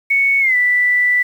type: tone with pitch glide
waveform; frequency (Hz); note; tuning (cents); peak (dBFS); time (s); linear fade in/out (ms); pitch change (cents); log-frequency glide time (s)
sine; 2217 to 1975.1; C#7 to B6; 0 to 0; -11; 0.1-1.23; 10; -200; 0.4-0.56
effects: 7-bit